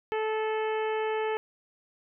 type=harmonic tone; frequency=435.8 Hz; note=A4; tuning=17 cents flat; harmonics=1 / 2 / 3 / 4 / 5 / 6 / 7; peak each=-28 / -33 / -41 / -40 / -42 / -44 / -47 dBFS; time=0.12-1.37 s; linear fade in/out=0 ms; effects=none